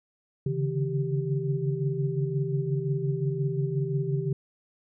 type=tone cluster; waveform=sine; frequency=138.5 / 144.2 / 160.5 / 390.5 Hz; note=C#3 / D3 / E3 / G4; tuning=-1 / -31 / -46 / -7 cents; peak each=-28 / -32 / -32 / -32 dBFS; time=0.46-4.33 s; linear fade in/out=5 ms; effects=none